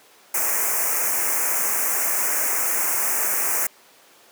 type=band-stop noise; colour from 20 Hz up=white; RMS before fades=-22 dBFS; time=0.34-3.67 s; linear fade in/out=5 ms; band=2400 to 5900 Hz; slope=48 dB/octave; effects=pink hiss -51 dBFS RMS until 4.31 s + high-pass 400 Hz 12 dB/octave